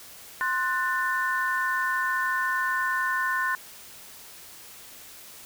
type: chord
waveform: sine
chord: F# diminished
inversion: second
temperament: equal with one note detuned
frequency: 1046.5 / 1480 / 1784.6 Hz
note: C6 / F#6 / A6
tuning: 0 / 0 / +24 cents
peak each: -28 dBFS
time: 0.41-3.55 s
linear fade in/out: 0 ms
effects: white hiss -46 dBFS RMS until 5.45 s